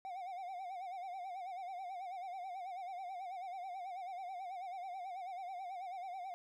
triangle tone with vibrato, 740 Hz, F#5, in tune, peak -40 dBFS, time 0.05-6.34 s, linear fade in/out 0 ms, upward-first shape sine, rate 9.2 Hz, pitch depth 100 cents each way, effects none

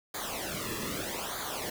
pink noise with flanger, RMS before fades -36 dBFS, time 0.14-1.7 s, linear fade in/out 5 ms, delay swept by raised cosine 0.36 to 1.36 ms, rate 0.8 Hz, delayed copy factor -0.8, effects none

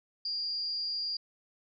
sine tone with amplitude modulation, 4773 Hz, D8, 27 cents sharp, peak -29 dBFS, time 0.25-1.17 s, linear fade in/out 5 ms, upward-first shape sine, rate 248 Hz, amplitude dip 50%, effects none

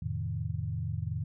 sine chord, F dominant seventh, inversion none, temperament equal, 87.31 / 110 / 130.81 / 155.56 Hz, F2 / A2 / C3 / Eb3, 0 / 0 / 0 / 0 cents, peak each -36 / -35 / -39 / -37 dBFS, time 0.02-1.24 s, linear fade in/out 5 ms, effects none

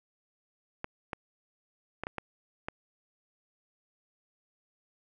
clicks, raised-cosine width 0.5 ms, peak -19 dBFS, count 6, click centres 0.844 / 1.132 / 2.036 / 2.069 / 2.183 / 2.685 s, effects none

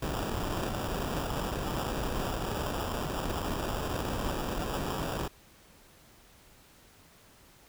pink noise with sample-and-hold, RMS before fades -33 dBFS, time 0.02-5.28 s, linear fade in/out 5 ms, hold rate 2100 Hz, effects pink hiss -58 dBFS RMS until 7.68 s

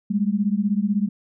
sine beating tone pair, 198 / 214 Hz, G3 / A3, +18 / -48 cents, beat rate 16 Hz, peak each -21 / -22 dBFS, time 0.1-1.09 s, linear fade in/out 10 ms, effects none

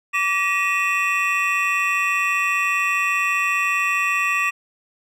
triangle tone cluster, 1153 / 1904 / 2490 / 2675 Hz, D6 / A#6 / D#7 / E7, -32 / +36 / +1 / +25 cents, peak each -22 dBFS, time 0.13-4.51 s, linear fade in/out 20 ms, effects none

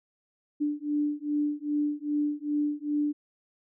sine beating tone pair, 293.7 / 296.2 Hz, D4 / D4, 0 / +15 cents, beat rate 2.5 Hz, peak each -29 dBFS, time 0.6-3.13 s, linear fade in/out 20 ms, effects none

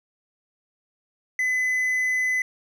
triangle tone, 2015 Hz, B6, 34 cents sharp, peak -19 dBFS, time 1.39-2.42 s, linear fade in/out 2 ms, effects none

